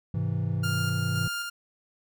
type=chord; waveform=triangle; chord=Ab augmented; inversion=none; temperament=equal with one note detuned; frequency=103.83 / 130.81 / 163.39 Hz; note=Ab2 / C3 / E3; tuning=0 / 0 / -15 cents; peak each=-27 / -29 / -28 dBFS; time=0.14-1.28 s; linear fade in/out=5 ms
type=tone with tremolo; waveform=sawtooth; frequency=1403 Hz; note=F6; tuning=8 cents sharp; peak=-26 dBFS; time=0.63-1.5 s; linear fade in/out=10 ms; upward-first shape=square; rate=1.9 Hz; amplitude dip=30%
effects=none